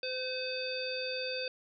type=harmonic tone; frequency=513 Hz; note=C5; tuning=34 cents flat; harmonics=1 / 3 / 5 / 7 / 9; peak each=-37 / -45 / -40 / -44 / -39 dBFS; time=0.03-1.48 s; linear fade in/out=2 ms; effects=none